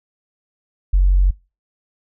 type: tone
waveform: sine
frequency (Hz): 46.25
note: F#1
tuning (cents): 0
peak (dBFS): -9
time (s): 0.93-1.31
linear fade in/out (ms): 10
effects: noise-tail reverb RT60 0.3 s tail -24 dB re dry + tanh soft clip ceiling -5 dBFS